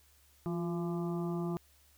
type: harmonic tone with a mistuned harmonic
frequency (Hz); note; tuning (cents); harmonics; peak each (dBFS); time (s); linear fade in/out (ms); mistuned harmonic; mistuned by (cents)
170; F3; -46; 1 / 2 / 4 / 5 / 6 / 7; -34 / -37 / -46 / -50 / -51 / -49; 0.46-1.57; 0; 2; +46
effects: added 71 Hz sine -66 dBFS peak until 1.97 s + white hiss -66 dBFS RMS until 1.97 s